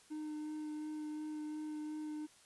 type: tone with vibrato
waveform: triangle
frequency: 305.1 Hz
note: D#4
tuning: 34 cents flat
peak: -38 dBFS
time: 0.1-2.27 s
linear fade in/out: 20 ms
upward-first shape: sine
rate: 2.8 Hz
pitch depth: 12 cents each way
effects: white hiss -64 dBFS RMS until 2.45 s + resampled to 24000 Hz